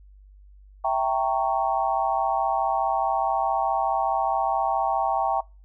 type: chord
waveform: sine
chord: E diminished seventh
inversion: none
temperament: equal with one note detuned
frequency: 659.3 / 784 / 918.4 / 1108.7 Hz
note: E5 / G5 / Bb5 / Db6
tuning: 0 / 0 / -26 / 0 cents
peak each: -27 / -24 / -27 / -29 dBFS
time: 0.84-5.41 s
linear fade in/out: 10 ms
effects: noise-tail reverb RT60 0.3 s tail -24 dB re dry + added 49 Hz sine -47 dBFS peak until 5.64 s